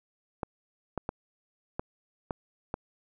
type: clicks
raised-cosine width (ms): 1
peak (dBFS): -17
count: 6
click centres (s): 0.432 / 0.977 / 1.091 / 1.795 / 2.308 / 2.741
effects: none